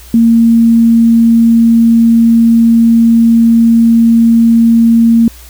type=tone; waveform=sine; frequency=230 Hz; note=A#3; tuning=23 cents flat; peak=-3 dBFS; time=0.14-5.28 s; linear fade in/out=2 ms; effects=added 60 Hz sine -33 dBFS peak until 5.49 s + white hiss -37 dBFS RMS until 5.49 s